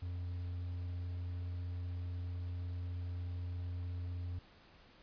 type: tone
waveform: triangle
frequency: 88.4 Hz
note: F2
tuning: 22 cents sharp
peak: -36 dBFS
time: 0.02-4.39 s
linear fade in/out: 5 ms
effects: pink hiss -62 dBFS RMS until 5.02 s + resampled to 11025 Hz